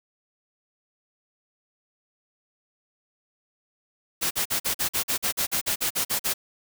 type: noise bursts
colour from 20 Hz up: white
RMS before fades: -25 dBFS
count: 15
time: 4.21-6.34 s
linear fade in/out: 20 ms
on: 100 ms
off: 45 ms
effects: none